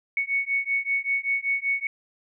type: beating tone pair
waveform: sine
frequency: 2217 / 2222.2 Hz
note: C#7 / C#7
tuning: 0 / +4 cents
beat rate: 5.2 Hz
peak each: -26 dBFS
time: 0.17-1.87 s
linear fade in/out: 2 ms
effects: none